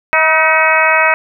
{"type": "harmonic tone with a mistuned harmonic", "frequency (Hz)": 318.4, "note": "D#4", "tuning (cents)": 40, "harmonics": [2, 3, 4, 5, 6, 7, 8], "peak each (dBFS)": [-16, -16, -16, -16, -16, -16, -16], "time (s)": [0.13, 1.14], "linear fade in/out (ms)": 0, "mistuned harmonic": 5, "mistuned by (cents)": -59, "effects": []}